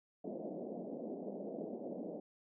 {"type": "band-pass noise", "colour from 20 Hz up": "pink", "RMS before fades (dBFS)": -44, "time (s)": [0.24, 2.2], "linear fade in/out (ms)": 5, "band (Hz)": [190, 660], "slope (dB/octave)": 48, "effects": []}